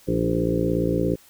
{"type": "harmonic tone with a mistuned harmonic", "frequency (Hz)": 57.2, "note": "A#1", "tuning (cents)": -32, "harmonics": [1, 2, 3, 4, 5, 6, 7, 8, 9], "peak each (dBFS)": [-32, -29, -26, -34, -26, -29, -27, -32, -28], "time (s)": [0.07, 1.16], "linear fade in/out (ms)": 20, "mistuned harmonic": 5, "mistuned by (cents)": 45, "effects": ["white hiss -53 dBFS RMS until 1.29 s"]}